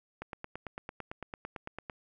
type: click train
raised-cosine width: 0.5 ms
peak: -24 dBFS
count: 16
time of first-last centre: 0.22-1.898 s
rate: 8.94 Hz
effects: none